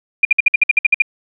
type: tone bursts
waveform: sine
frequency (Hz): 2414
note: D7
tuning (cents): +47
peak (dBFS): -6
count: 11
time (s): 0.23-1.021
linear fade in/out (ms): 5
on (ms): 21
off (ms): 56
effects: none